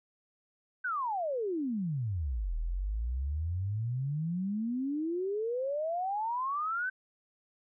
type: exponential two-way sweep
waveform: sine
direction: down then up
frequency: 1553 to 38.38 to 1553 Hz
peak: -30 dBFS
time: 0.84-6.9 s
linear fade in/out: 10 ms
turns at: 2.56 s
effects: none